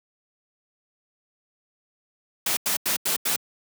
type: noise bursts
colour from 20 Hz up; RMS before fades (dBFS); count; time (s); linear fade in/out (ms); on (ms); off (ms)
white; -24; 5; 2.46-3.362; 5; 110; 88
effects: high-pass 150 Hz 12 dB/octave